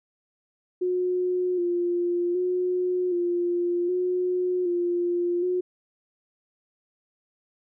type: tone with vibrato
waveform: sine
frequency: 356.2 Hz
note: F4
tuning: 34 cents sharp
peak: -22 dBFS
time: 0.81-5.61 s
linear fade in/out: 10 ms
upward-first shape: square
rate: 0.65 Hz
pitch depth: 31 cents each way
effects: none